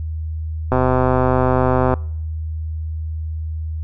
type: click train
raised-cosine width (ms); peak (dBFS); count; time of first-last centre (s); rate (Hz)
1; -3; 157; 0.72-1.939; 128
effects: noise-tail reverb RT60 0.7 s tail -24 dB re dry + added 79 Hz sine -22 dBFS peak until 3.83 s